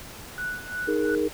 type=tone with tremolo; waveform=sine; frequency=1478 Hz; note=F#6; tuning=2 cents flat; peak=-27 dBFS; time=0.38-1.15 s; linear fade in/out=0 ms; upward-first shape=sine; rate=2.9 Hz; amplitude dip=80%
type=chord; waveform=sine; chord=D# suspended fourth; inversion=none; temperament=just; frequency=311.1 / 414.8 / 466.7 Hz; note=D#4 / G#4 / A#4; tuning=0 / -2 / +2 cents; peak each=-26 dBFS; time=0.87-1.29 s; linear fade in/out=20 ms
effects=pink hiss -42 dBFS RMS until 1.33 s